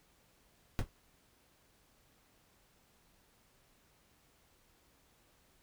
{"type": "noise with exponential decay", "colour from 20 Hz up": "brown", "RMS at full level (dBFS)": -24, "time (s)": [0.79, 0.89], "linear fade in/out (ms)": 0, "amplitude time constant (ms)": 20, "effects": ["pink hiss -69 dBFS RMS until 5.62 s"]}